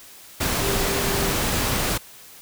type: tone in noise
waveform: sine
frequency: 395.7 Hz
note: G4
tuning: 16 cents sharp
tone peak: -28 dBFS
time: 0.6-1.33 s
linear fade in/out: 10 ms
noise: pink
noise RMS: -23 dBFS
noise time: 0.4-1.98 s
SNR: -8 dB
effects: white hiss -45 dBFS RMS until 2.41 s